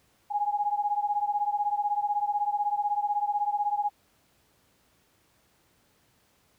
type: beating tone pair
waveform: sine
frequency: 821 / 837 Hz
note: G#5 / G#5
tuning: -20 / +13 cents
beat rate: 16 Hz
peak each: -27 / -29 dBFS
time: 0.3-3.9 s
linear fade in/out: 20 ms
effects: pink hiss -66 dBFS RMS until 6.58 s + high-pass 60 Hz 12 dB/octave